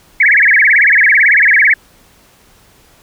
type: tone with vibrato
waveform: sine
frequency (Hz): 1938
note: B6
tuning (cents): -33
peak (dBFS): -5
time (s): 0.2-1.74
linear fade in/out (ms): 5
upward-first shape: sine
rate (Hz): 18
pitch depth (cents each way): 290
effects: pink hiss -47 dBFS RMS until 3.02 s

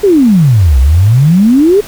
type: exponential two-way sweep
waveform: sine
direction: down then up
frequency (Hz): 430 to 61.5 to 430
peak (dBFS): -3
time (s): 0.03-1.81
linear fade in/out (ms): 10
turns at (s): 0.79
effects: pink hiss -29 dBFS RMS until 1.87 s

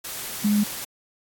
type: tone in noise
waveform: sine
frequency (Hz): 207.7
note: G#3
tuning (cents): 0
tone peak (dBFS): -17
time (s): 0.44-0.64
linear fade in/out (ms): 10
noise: white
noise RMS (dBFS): -33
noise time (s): 0.04-0.85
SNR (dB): +13
effects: AAC 64 kbps

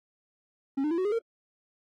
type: tone with pitch steps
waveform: triangle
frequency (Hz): 272.6 / 302.5 / 335.6 / 372.4 / 413.2 / 458.5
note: C#4 / D#4 / E4 / F#4 / G#4 / A#4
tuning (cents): -29 / -49 / +31 / +11 / -9 / -29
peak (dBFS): -23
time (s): 0.77-1.19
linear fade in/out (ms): 10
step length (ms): 70
effects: AAC 32 kbps

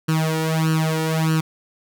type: tone with flanger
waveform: sawtooth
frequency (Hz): 159.2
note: D#3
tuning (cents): +40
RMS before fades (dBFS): -20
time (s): 0.08-1.41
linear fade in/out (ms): 10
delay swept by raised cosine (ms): 0.69 to 2.19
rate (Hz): 1.6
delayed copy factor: +1
effects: none

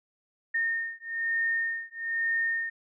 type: beating tone pair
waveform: sine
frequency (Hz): 1830 / 1831.1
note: A#6 / A#6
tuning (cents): -32 / -31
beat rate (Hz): 1.1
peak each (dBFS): -30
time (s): 0.54-2.7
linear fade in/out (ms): 10
effects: none

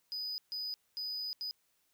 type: tone bursts at uneven times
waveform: triangle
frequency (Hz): 4978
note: D#8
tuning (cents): 0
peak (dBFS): -35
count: 4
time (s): 0.12-0.38 / 0.52-0.74 / 0.97-1.33 / 1.41-1.51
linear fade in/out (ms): 0
effects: white hiss -75 dBFS RMS until 1.93 s

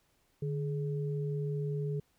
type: tone pair together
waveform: sine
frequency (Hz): 148.7 / 420.6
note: D3 / G#4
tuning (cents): +22 / +22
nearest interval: octave + tritone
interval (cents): 1800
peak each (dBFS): -32 / -38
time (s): 0.42-2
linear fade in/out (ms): 5
effects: pink hiss -72 dBFS RMS until 2.18 s

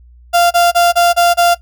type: tone bursts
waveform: 35% pulse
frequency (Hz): 694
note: F5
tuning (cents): -11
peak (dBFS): -6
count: 6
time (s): 0.33-1.55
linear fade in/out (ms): 20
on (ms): 180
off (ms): 28
effects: noise-tail reverb RT60 0.1 s tail -17 dB re dry + added 60 Hz sine -39 dBFS peak until 1.61 s

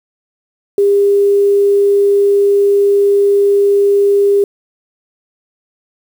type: tone with quantisation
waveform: sine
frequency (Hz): 402.2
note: G4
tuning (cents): +44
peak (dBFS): -7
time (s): 0.78-4.44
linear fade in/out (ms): 2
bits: 6
effects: none

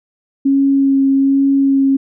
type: tone with vibrato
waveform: sine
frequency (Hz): 273.4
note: C#4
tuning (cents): -24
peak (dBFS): -9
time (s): 0.45-1.97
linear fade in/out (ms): 10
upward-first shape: sine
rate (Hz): 1.2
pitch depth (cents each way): 12
effects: none

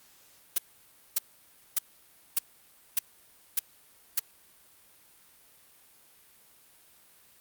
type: noise bursts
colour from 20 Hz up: blue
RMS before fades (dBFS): -24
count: 7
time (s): 0.56-4.194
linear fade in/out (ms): 5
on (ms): 22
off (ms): 580
effects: white hiss -59 dBFS RMS until 7.4 s + Opus 48 kbps

